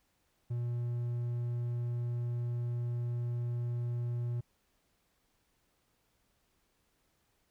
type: tone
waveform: triangle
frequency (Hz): 120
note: B2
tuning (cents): -49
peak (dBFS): -30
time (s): 0.5-4.41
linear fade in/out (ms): 10
effects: pink hiss -75 dBFS RMS until 7.5 s